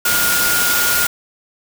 sine tone in noise, 1424 Hz, F6, 33 cents sharp, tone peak -18 dBFS, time 0.05-1.07 s, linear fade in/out 5 ms, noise white, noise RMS -17 dBFS, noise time 0.05-1.07 s, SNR -4 dB, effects none

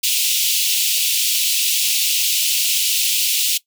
pink high-pass noise, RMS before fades -18 dBFS, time 0.03-3.58 s, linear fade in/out 10 ms, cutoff 2600 Hz, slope 48 dB/octave, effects noise-tail reverb RT60 0.1 s tail -19 dB re dry

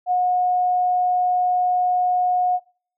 sine tone, 725 Hz, F#5, 35 cents flat, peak -16 dBFS, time 0.06-2.6 s, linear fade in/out 50 ms, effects noise-tail reverb RT60 0.6 s tail -26 dB re dry

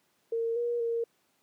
sine tone with pitch steps, 458.9 / 476 / 463.8 Hz, A#4 / A#4 / A#4, -27 / +36 / -9 cents, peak -27 dBFS, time 0.32-1.04 s, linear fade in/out 5 ms, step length 240 ms, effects pink hiss -71 dBFS RMS until 1.42 s + high-pass 200 Hz 12 dB/octave

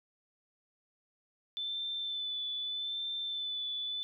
sine tone with vibrato, 3516 Hz, A7, 2 cents flat, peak -34 dBFS, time 1.57-4.03 s, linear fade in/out 0 ms, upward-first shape sine, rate 0.81 Hz, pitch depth 24 cents each way, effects none

